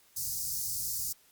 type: band-stop noise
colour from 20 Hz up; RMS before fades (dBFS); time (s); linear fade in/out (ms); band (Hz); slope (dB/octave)
white; -34; 0.16-1.13; 10; 160 to 4800; 48
effects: white hiss -63 dBFS RMS until 1.31 s + Opus 48 kbps